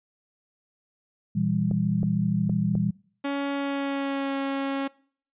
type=chord; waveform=sine; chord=E diminished; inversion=second; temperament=just; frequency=118.67 / 164.81 / 197.78 Hz; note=Bb2 / E3 / G3; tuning=+31 / 0 / +16 cents; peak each=-29 / -26 / -25 dBFS; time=1.35-2.91 s; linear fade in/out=10 ms
type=clicks; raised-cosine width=2 ms; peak=-21 dBFS; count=4; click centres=1.712 / 2.031 / 2.496 / 2.753 s
type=tone with pitch glide; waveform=sawtooth; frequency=280.3 to 274.1 Hz; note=C#4 to C#4; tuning=+19 to -19 cents; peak=-22 dBFS; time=3.24-4.88 s; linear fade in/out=10 ms; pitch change=-38 cents; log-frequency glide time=3.54-4.36 s
effects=noise-tail reverb RT60 0.5 s tail -23 dB re dry + resampled to 8000 Hz